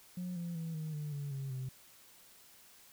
sine tone with pitch steps, 179.8 / 171.68 / 163.93 / 156.52 / 149.46 / 142.71 / 136.26 / 130.11 Hz, F#3 / F3 / E3 / D#3 / D3 / D3 / C#3 / C3, -49 / -29 / -9 / +11 / +31 / -49 / -29 / -9 cents, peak -35 dBFS, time 0.17-1.69 s, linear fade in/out 5 ms, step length 190 ms, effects tanh soft clip ceiling -35 dBFS + white hiss -60 dBFS RMS until 2.92 s

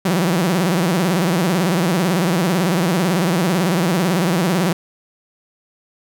sawtooth tone with vibrato, 177 Hz, F3, 23 cents sharp, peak -11 dBFS, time 0.05-4.73 s, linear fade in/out 5 ms, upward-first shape sine, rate 18 Hz, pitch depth 180 cents each way, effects none

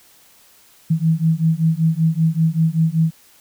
sine beating tone pair, 159.2 / 164.4 Hz, D#3 / E3, +40 / -4 cents, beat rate 5.2 Hz, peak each -17 dBFS, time 0.9-3.11 s, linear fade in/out 10 ms, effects white hiss -51 dBFS RMS until 3.4 s

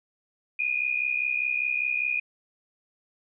sine tone pair together, 2424 / 2489 Hz, D#7 / D#7, -46 / 0 cents, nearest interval unison, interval 46 cents, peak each -27 dBFS, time 0.59-2.2 s, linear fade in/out 5 ms, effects none

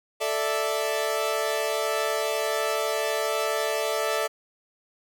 sawtooth chord, A suspended fourth, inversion none, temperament equal, 440 / 587.3 / 659.3 Hz, A4 / D5 / E5, 0 / 0 / 0 cents, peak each -25 dBFS, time 0.2-4.28 s, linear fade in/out 20 ms, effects none

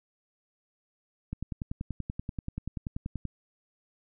click train, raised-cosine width 5 ms, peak -21 dBFS, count 21, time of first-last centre 1.33-3.253 s, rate 10.4 Hz, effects none

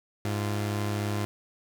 sawtooth tone pair together, 103.3 / 345.2 Hz, G#2 / F4, -9 / -20 cents, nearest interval octave + major sixth, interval 2089 cents, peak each -24 / -32 dBFS, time 0.25-1.25 s, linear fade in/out 0 ms, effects none

